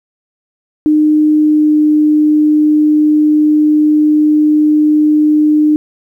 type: tone with pitch glide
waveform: sine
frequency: 304.7 to 302.9 Hz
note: D#4 to D#4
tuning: -36 to -46 cents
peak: -6 dBFS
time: 0.86-5.76 s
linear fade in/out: 0 ms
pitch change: -10 cents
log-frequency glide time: 1.36-1.79 s
effects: 8-bit